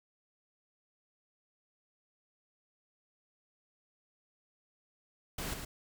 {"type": "noise with echo", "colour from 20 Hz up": "pink", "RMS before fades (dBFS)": -38, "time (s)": [5.38, 5.54], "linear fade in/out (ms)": 5, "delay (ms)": 110, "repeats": 1, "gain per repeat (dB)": -5, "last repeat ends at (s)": 5.65, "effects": []}